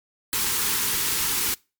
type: band-stop noise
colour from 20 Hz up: white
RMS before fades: -24 dBFS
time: 0.33-1.54 s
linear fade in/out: 0 ms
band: 500 to 810 Hz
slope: 96 dB/octave
effects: noise-tail reverb RT60 0.3 s tail -25 dB re dry + MP3 96 kbps